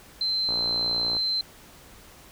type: tone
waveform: sine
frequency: 4100 Hz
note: C8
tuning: 36 cents flat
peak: -23 dBFS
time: 0.21-1.41 s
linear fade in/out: 2 ms
type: click train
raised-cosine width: 1 ms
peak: -22 dBFS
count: 41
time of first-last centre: 0.49-1.167 s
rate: 59.1 Hz
effects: pink hiss -50 dBFS RMS until 2.31 s